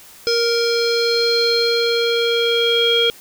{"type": "tone with low-pass filter sweep", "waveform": "square", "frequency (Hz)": 466.8, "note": "A#4", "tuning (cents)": 2, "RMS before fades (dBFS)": -17, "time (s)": [0.27, 3.1], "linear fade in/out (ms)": 0, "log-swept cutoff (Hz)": [5100, 3200], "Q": 8.7, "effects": ["white hiss -43 dBFS RMS until 3.2 s"]}